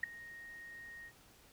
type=tone with ADSR envelope; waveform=sine; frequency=1864.7 Hz; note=A#6; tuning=in tune; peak=-27 dBFS; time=0.03-1.12 s; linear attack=7 ms; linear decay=5 ms; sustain=-21 dB; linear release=57 ms; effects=pink hiss -63 dBFS RMS until 1.52 s